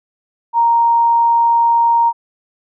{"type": "tone", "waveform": "sine", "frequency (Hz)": 932.3, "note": "A#5", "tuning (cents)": 0, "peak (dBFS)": -9, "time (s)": [0.53, 2.13], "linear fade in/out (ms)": 50, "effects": []}